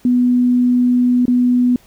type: tone with dropouts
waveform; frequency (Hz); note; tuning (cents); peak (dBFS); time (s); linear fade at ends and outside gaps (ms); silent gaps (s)
sine; 246.9; B3; 0; -10; 0.05-1.76; 2; 1.255-1.28
effects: pink hiss -50 dBFS RMS until 1.86 s